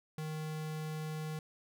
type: tone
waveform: square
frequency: 155.56 Hz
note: D#3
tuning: in tune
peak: -38 dBFS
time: 0.18-1.39 s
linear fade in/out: 2 ms
effects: none